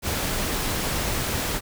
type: noise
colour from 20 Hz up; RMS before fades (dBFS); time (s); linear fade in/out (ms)
pink; -26; 0.02-1.61; 50
effects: none